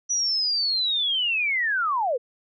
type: linear sweep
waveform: sine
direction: down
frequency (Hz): 5920 to 448.8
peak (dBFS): -21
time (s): 0.09-2.18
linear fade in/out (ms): 20
effects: none